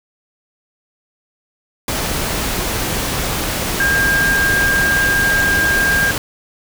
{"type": "tone in noise", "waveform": "sine", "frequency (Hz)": 1606, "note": "G6", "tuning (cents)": 41, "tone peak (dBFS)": -13, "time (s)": [3.8, 6.11], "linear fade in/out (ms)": 2, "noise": "pink", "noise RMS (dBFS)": -20, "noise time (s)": [1.88, 6.18], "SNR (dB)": 4, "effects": []}